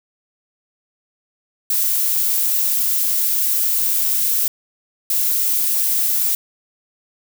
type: noise bursts at uneven times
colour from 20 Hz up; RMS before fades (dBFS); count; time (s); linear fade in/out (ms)
violet; -18; 2; 1.7-4.48 / 5.1-6.35; 2
effects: none